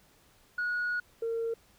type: tone pair in turn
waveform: sine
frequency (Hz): 1454 / 458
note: F#6 / A#4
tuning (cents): -31 / -31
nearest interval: octave + minor sixth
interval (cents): 2000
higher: first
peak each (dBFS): -27 / -28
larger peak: first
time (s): 0.58-1 / 1.22-1.54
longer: first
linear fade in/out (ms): 5
effects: tanh soft clip ceiling -26 dBFS + pink hiss -63 dBFS RMS until 1.78 s